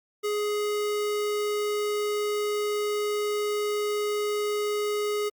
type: tone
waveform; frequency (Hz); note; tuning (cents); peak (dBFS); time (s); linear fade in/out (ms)
square; 417.2; G#4; +8; -26; 0.23-5.3; 20
effects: Opus 48 kbps